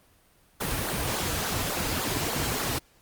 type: noise with flanger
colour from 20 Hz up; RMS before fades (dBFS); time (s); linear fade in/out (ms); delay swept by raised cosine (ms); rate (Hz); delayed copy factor
pink; -29; 0.6-2.79; 10; 0.35 to 5.55; 3.5; -0.8
effects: pink hiss -61 dBFS RMS until 3.01 s + Opus 32 kbps